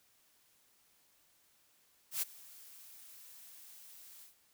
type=noise with ADSR envelope; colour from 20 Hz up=blue; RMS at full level=-33 dBFS; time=2.11-4.35 s; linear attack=110 ms; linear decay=19 ms; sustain=-22 dB; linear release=120 ms; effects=white hiss -70 dBFS RMS until 4.53 s